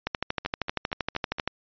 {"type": "two click trains", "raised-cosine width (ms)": 0.3, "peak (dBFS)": [-19, -10], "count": [5, 19], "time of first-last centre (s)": [[0.45, 1.385], [0.07, 1.476]], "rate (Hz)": [4.28, 12.8], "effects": ["resampled to 11025 Hz"]}